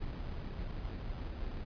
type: noise with sample-and-hold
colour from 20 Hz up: brown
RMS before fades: -40 dBFS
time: 0-1.65 s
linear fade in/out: 20 ms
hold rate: 2100 Hz
effects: resampled to 11025 Hz